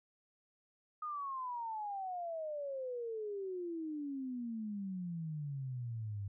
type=exponential sweep; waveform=sine; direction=down; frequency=1244.5 to 97.5 Hz; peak=-38 dBFS; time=1.02-6.28 s; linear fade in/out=5 ms; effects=none